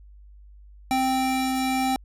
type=tone pair together; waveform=square; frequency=261.6 / 784 Hz; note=C4 / G5; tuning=0 / 0 cents; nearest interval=octave + perfect fifth; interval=1900 cents; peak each=-25 dBFS; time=0.91-1.96 s; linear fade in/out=0 ms; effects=added 50 Hz sine -45 dBFS peak until 2.04 s + resampled to 32000 Hz